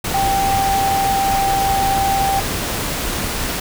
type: tone in noise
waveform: sine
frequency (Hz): 784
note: G5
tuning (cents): 0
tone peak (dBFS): -15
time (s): 0.14-2.4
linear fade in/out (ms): 5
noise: pink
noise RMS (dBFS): -22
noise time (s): 0.04-3.6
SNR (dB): +4
effects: none